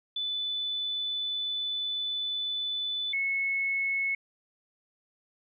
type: tone pair in turn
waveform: sine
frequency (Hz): 3494 / 2194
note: A7 / C#7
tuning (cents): -13 / -18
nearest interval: minor sixth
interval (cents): 805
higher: first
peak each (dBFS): -29 / -26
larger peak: second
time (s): 0.16-3.13 / 3.13-4.15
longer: first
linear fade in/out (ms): 5
effects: none